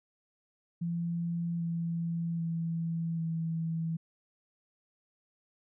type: tone with pitch steps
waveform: sine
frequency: 170 / 167.85 / 165.73 / 163.64 Hz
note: F3 / E3 / E3 / E3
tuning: -46 / +32 / +10 / -12 cents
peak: -30 dBFS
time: 0.81-3.97 s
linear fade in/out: 10 ms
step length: 790 ms
effects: none